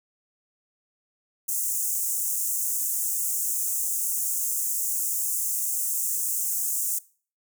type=high-pass noise; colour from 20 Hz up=pink; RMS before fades=-27 dBFS; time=1.48-6.99 s; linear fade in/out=10 ms; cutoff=6700 Hz; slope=48 dB/octave; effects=noise-tail reverb RT60 0.4 s tail -20 dB re dry